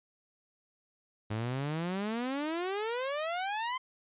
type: exponential sweep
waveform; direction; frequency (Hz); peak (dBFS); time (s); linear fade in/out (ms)
sawtooth; up; 103.83 to 1049; -28; 1.3-3.78; 10
effects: resampled to 8000 Hz